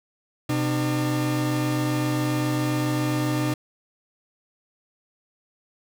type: tone pair together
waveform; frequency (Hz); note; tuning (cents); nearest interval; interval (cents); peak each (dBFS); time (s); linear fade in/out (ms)
40% pulse; 127.43 / 302.3; C3 / D#4; -45 / -50; octave + minor third; 1495; -24 / -24; 0.49-3.54; 5
effects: none